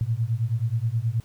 sine beating tone pair, 110 / 119.4 Hz, A2 / A#2, 0 / +42 cents, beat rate 9.4 Hz, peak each -25 dBFS, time 0.01-1.2 s, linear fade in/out 0 ms, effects pink hiss -57 dBFS RMS until 1.24 s

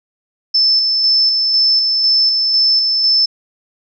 sine tone with tremolo, 5274 Hz, E8, in tune, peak -9 dBFS, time 0.54-3.26 s, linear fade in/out 10 ms, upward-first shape square, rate 2 Hz, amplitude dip 30%, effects none

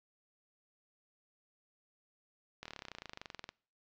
slowing click train, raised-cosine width 0.2 ms, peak -26 dBFS, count 25, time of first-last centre 2.63-3.491 s, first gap 25 ms, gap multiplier 1.03, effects noise-tail reverb RT60 0.5 s tail -26 dB re dry + low-pass 5000 Hz 12 dB/octave

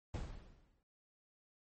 brown noise with exponential decay, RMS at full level -39 dBFS, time 0.14-0.83 s, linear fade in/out 2 ms, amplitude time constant 150 ms, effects MP3 32 kbps

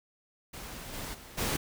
pink noise with level steps, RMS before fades -43 / -39 / -49 / -31 dBFS, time 0.53-1.57 s, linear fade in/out 10 ms, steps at 0.92 / 1.13 / 1.37 s, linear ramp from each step 20 ms, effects none

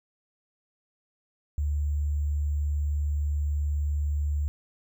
sine tone with sample-and-hold, 73.42 Hz, D2, in tune, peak -24 dBFS, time 1.58-4.48 s, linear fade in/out 0 ms, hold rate 7350 Hz, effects none

